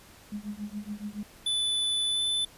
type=tone with tremolo; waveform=sine; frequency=207.9 Hz; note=G#3; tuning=2 cents sharp; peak=-30 dBFS; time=0.32-1.23 s; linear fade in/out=2 ms; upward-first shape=triangle; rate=7.1 Hz; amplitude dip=100%
type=tone with pitch glide; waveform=square; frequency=3489 to 3513 Hz; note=A7 to A7; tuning=-15 to -3 cents; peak=-26 dBFS; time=1.46-2.45 s; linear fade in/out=5 ms; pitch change=+12 cents; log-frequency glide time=2.11-2.19 s
effects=pink hiss -53 dBFS RMS until 2.57 s + resampled to 32000 Hz